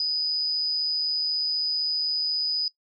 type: tone with amplitude modulation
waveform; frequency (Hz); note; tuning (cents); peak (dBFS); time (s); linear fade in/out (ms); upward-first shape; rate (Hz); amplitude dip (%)
sine; 4978; D#8; 0; -21; 0-2.68; 2; sine; 155; 35
effects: noise-tail reverb RT60 0.1 s tail -21 dB re dry